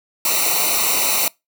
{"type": "noise with comb filter", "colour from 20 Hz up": "white", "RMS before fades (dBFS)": -18, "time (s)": [0.25, 1.28], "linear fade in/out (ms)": 2, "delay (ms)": 0.6, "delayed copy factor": -0.9, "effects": ["noise-tail reverb RT60 0.2 s tail -24 dB re dry"]}